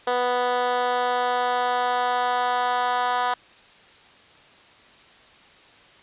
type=tone with high-pass filter sweep; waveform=10% pulse; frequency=246.9 Hz; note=B3; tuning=in tune; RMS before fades=-23 dBFS; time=0.07-3.34 s; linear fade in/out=5 ms; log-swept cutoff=520 to 820 Hz; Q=2; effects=white hiss -51 dBFS RMS until 6.02 s + resampled to 8000 Hz